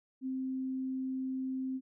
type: tone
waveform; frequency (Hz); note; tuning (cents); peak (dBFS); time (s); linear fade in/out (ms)
sine; 261.6; C4; 0; -33; 0.21-1.81; 50
effects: none